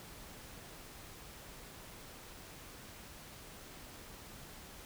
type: silence
effects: pink hiss -52 dBFS RMS until 4.85 s